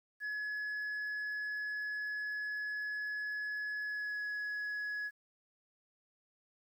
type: tone with pitch glide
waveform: sine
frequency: 1696 to 1685.3 Hz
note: G#6 to G#6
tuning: +36 to +25 cents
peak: -33 dBFS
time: 0.2-5.11 s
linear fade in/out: 50 ms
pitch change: -11 cents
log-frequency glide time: 3.85-4.21 s
effects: tanh soft clip ceiling -35 dBFS + 11-bit